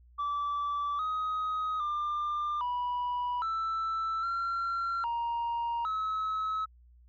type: tone with pitch steps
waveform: sine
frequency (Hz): 1159 / 1259 / 1195 / 979 / 1325 / 1368 / 938 / 1289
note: D6 / D#6 / D6 / B5 / E6 / F6 / A#5 / E6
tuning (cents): -23 / +20 / +30 / -15 / +9 / -36 / +11 / -39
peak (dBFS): -27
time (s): 0.18-6.66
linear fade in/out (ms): 20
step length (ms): 810
effects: tanh soft clip ceiling -28 dBFS + added 60 Hz sine -55 dBFS peak until 7.08 s